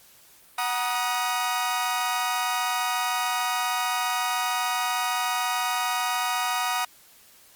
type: chord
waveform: sawtooth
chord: D# minor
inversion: first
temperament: equal with one note detuned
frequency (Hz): 740 / 955.2 / 1244.5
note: F#5 / A#5 / D#6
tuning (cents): 0 / +42 / 0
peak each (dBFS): -25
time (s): 0.58-6.85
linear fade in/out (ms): 5
effects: white hiss -54 dBFS RMS until 7.55 s + Opus 48 kbps